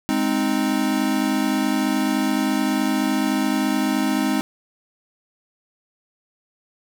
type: chord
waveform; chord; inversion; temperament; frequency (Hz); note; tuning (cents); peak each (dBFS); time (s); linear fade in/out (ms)
square; Ab major; none; equal; 207.7 / 261.6 / 311.1; Ab3 / C4 / Eb4; 0 / 0 / 0; -25 / -23 / -24; 0.09-4.41; 0
effects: none